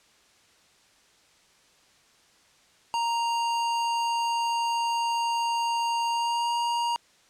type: tone with pitch glide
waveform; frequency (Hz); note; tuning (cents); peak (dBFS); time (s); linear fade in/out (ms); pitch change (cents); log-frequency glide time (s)
square; 932.3 to 942.6; A#5 to A#5; 0 to +19; -25; 2.94-6.96; 0; +19; 6.08-6.52
effects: white hiss -60 dBFS RMS until 7.29 s + low-pass 7000 Hz 12 dB/octave